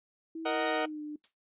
sine tone with pitch glide, 324.8 to 299.6 Hz, E4 to D4, -26 to +35 cents, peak -36 dBFS, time 0.35-1.16 s, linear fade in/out 5 ms, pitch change -139 cents, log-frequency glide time 0.64-1.02 s
sawtooth chord, D# minor, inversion second, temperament equal with one note detuned, 466.2 / 622.3 / 743.8 Hz, A#4 / D#5 / F#5, 0 / 0 / +9 cents, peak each -29 dBFS, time 0.45-0.86 s, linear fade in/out 10 ms
blue noise with exponential decay, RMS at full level -47 dBFS, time 1.24-1.35 s, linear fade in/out 0 ms, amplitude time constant 22 ms
effects noise-tail reverb RT60 0.1 s tail -19 dB re dry + resampled to 8000 Hz

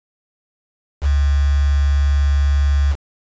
sine tone with quantisation, 71 Hz, C#2, 42 cents sharp, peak -12 dBFS, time 1.01-2.96 s, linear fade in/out 50 ms, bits 5, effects resampled to 16000 Hz

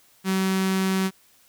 sawtooth tone with notch filter, 190 Hz, F#3, 46 cents sharp, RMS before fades -23 dBFS, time 0.24-1.11 s, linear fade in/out 50 ms, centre 610 Hz, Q 1.3, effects white hiss -58 dBFS RMS until 1.48 s

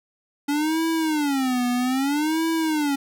square tone with vibrato, 283 Hz, C#4, 36 cents sharp, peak -21 dBFS, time 0.48-2.96 s, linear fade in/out 10 ms, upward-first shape sine, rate 0.62 Hz, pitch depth 250 cents each way, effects none

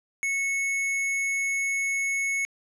square tone, 2201 Hz, C#7, 13 cents flat, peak -25 dBFS, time 0.23-2.45 s, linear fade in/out 0 ms, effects low-pass 10000 Hz 12 dB/octave

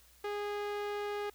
sawtooth tone with low-pass filter, 411.9 Hz, G#4, 14 cents flat, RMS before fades -37 dBFS, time 0.24-1.3 s, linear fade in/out 5 ms, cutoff 3400 Hz, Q 0.63, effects added 60 Hz sine -65 dBFS peak until 1.34 s + white hiss -63 dBFS RMS until 1.34 s

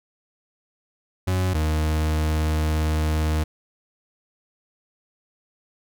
40% pulse tone pair in turn, 92.5 / 77.63 Hz, F#2 / D#2, 0 / -3 cents, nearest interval minor third, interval 303 cents, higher first, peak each -19 dBFS, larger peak neither, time 1.27-1.54 / 1.54-3.44 s, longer second, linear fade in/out 10 ms, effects none

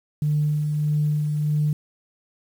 sine tone with tremolo, 149.9 Hz, D3, 36 cents sharp, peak -17 dBFS, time 0.22-1.73 s, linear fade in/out 2 ms, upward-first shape sine, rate 1.6 Hz, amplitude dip 35%, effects tanh soft clip ceiling -13 dBFS + 8-bit

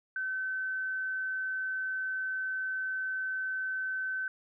sine tone, 1529 Hz, G6, 44 cents flat, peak -31 dBFS, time 0.16-4.28 s, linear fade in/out 2 ms, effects none

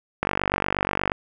click train, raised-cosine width 0.5 ms, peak -6 dBFS, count 44, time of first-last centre 0.23-1.118 s, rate 48.4 Hz, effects none

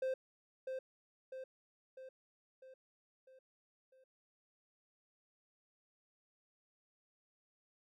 triangle tone with echo, 522 Hz, C5, 4 cents flat, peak -32 dBFS, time 0.02-0.14 s, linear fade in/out 5 ms, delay 650 ms, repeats 6, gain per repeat -5 dB, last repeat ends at 4.04 s, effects none

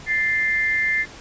sine tone pair together, 1760 / 2093 Hz, A6 / C7, 0 / 0 cents, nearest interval minor third, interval 300 cents, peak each -22 / -20 dBFS, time 0.06-1.06 s, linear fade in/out 50 ms, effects pink hiss -41 dBFS RMS until 1.2 s + resampled to 16000 Hz

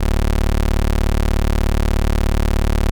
25% pulse tone, 36.71 Hz, D1, in tune, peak -10 dBFS, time 0-2.91 s, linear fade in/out 10 ms, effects none

